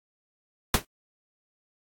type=noise with exponential decay; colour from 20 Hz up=pink; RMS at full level=-17 dBFS; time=0.74-0.85 s; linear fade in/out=2 ms; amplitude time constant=22 ms; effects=AAC 64 kbps